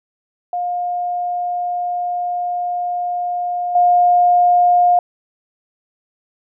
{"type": "tone with level steps", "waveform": "sine", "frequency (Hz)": 710, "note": "F5", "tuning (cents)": 28, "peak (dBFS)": [-18, -9], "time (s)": [0.53, 4.99], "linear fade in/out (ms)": 2, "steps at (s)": 3.75, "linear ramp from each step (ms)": 5, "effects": []}